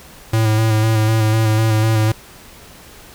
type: tone with vibrato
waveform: square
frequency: 110 Hz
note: A2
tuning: in tune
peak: -13 dBFS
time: 0.33-2.12 s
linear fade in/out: 5 ms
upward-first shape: square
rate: 4 Hz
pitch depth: 23 cents each way
effects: pink hiss -41 dBFS RMS until 3.14 s